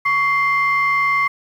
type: tone pair together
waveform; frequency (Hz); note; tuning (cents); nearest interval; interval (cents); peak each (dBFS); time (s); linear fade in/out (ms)
sine; 1120.3 / 2093; C#6 / C7; +18 / 0; major seventh; 1082; -16; 0.05-1.28; 10
effects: tanh soft clip ceiling -9 dBFS + 8-bit